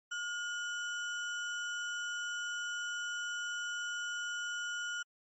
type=tone with sample-and-hold; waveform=sine; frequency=1427 Hz; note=F6; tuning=37 cents sharp; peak=-35 dBFS; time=0.11-5.03 s; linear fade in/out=10 ms; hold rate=4410 Hz; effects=MP3 32 kbps